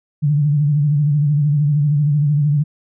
sine tone with vibrato, 146.83 Hz, D3, in tune, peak -12 dBFS, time 0.22-2.64 s, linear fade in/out 20 ms, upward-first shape sine, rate 13 Hz, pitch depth 71 cents each way, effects none

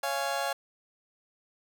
30% pulse chord, Db major, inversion none, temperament just, 554.4 / 693 / 831.5 Hz, Db5 / F5 / Ab5, 0 / -14 / +2 cents, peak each -31 dBFS, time 0.03-0.53 s, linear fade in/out 5 ms, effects none

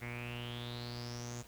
sawtooth tone with low-pass filter sweep, 120 Hz, B2, 49 cents flat, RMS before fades -43 dBFS, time 0.01-1.43 s, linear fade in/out 20 ms, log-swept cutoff 2100 to 7000 Hz, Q 8.6, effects added 60 Hz sine -58 dBFS peak until 1.47 s + pink hiss -58 dBFS RMS until 1.47 s

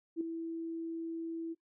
sine tone with ADSR envelope, 329.6 Hz, E4, in tune, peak -28 dBFS, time 0.16-1.55 s, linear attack 48 ms, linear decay 4 ms, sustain -8 dB, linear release 30 ms, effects noise-tail reverb RT60 0.1 s tail -19 dB re dry

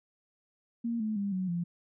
sine tone with pitch steps, 233.1 / 216.2 / 200.6 / 186.08 / 172.62 Hz, A#3 / A3 / G3 / F#3 / F3, 0 / -30 / +40 / +10 / -20 cents, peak -29 dBFS, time 0.84-1.64 s, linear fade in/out 10 ms, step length 160 ms, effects none

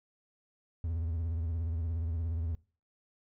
triangle tone with vibrato, 82.41 Hz, E2, in tune, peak -29 dBFS, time 0.84-2.55 s, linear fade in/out 0 ms, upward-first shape sine, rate 17 Hz, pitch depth 96 cents each way, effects noise-tail reverb RT60 0.4 s tail -23 dB re dry

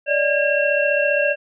sine tone cluster, 575 / 610 / 1625 / 2718 Hz, D5 / D#5 / G#6 / F7, -37 / -34 / -38 / -48 cents, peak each -19 / -23 / -22 / -22 dBFS, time 0.06-1.36 s, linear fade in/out 50 ms, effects none

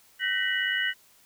sine tone cluster, 1526 / 1867 / 1965 / 2940 Hz, G6 / A#6 / B6 / F#7, -47 / +2 / -9 / -12 cents, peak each -30 dBFS, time 0.19-0.94 s, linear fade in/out 50 ms, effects white hiss -59 dBFS RMS until 1.25 s

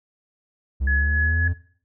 triangle exponential sweep, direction up, 65.41 to 88.2 Hz, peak -18 dBFS, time 0.8-1.54 s, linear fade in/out 20 ms
sine tone with tremolo, 1692 Hz, G#6, 32 cents sharp, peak -20 dBFS, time 0.87-1.48 s, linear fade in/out 5 ms, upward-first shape sine, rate 3.6 Hz, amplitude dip 45%
effects noise-tail reverb RT60 0.5 s tail -17 dB re dry

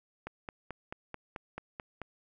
click train, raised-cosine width 0.5 ms, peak -24 dBFS, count 9, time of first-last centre 0.27-2.017 s, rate 4.58 Hz, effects none

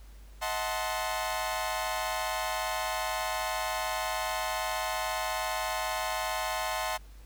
sawtooth chord, D# diminished seventh, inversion none, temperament equal with one note detuned, 636.4 / 740 / 880 / 1046.5 Hz, D#5 / F#5 / A5 / C6, +39 / 0 / 0 / 0 cents, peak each -32 dBFS, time 0.41-6.98 s, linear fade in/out 20 ms, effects added 50 Hz sine -47 dBFS peak until 7.25 s + pink hiss -60 dBFS RMS until 7.25 s

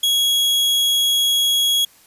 40% pulse tone, 3322 Hz, G#7, in tune, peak -14 dBFS, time 0.03-1.85 s, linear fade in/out 5 ms, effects white hiss -51 dBFS RMS until 2.06 s + resampled to 32000 Hz

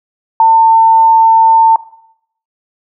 sine tone, 899 Hz, A5, 37 cents sharp, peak -3 dBFS, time 0.4-1.76 s, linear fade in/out 2 ms, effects noise-tail reverb RT60 0.7 s tail -18 dB re dry

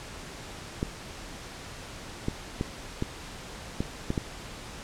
clicks, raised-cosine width 3 ms, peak -14 dBFS, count 7, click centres 0.829 / 2.284 / 2.611 / 3.024 / 3.805 / 4.104 / 4.178 s, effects pink hiss -42 dBFS RMS until 4.83 s + low-pass 8000 Hz 12 dB/octave

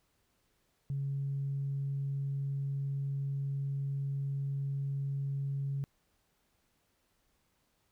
sine tone, 138.59 Hz, C#3, in tune, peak -31 dBFS, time 0.9-5.84 s, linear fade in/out 0 ms, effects tanh soft clip ceiling -27 dBFS + pink hiss -75 dBFS RMS until 7.91 s

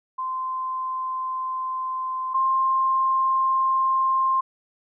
sine tone pair in turn, 1038 / 1056.1 Hz, C6 / C6, -14 / +16 cents, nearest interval unison, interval 30 cents, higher second, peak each -25 / -18 dBFS, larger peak second, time 0.18-2.34 / 2.34-4.41 s, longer first, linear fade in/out 10 ms, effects none

